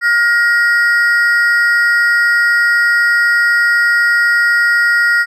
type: ring-modulated tone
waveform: triangle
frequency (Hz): 1656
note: G#6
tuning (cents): -5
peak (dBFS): -4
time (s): 0.01-5.26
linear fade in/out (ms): 50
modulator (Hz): 236
effects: none